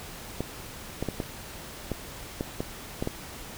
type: clicks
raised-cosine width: 2 ms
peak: -15 dBFS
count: 9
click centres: 0.406 / 1.026 / 1.087 / 1.202 / 1.917 / 2.409 / 2.605 / 3.025 / 3.074 s
effects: pink hiss -42 dBFS RMS until 3.57 s